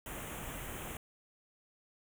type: band-stop noise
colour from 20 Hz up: pink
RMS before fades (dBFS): -43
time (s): 0.06-0.97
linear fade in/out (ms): 2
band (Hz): 3300 to 6600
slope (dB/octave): 48
effects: none